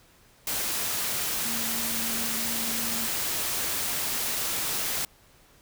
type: tone in noise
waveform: sine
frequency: 228.8 Hz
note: A#3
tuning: 32 cents flat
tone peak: -37 dBFS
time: 1.45-3.07 s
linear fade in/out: 2 ms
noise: white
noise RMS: -29 dBFS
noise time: 0.47-5.05 s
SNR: -11 dB
effects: pink hiss -58 dBFS RMS until 5.61 s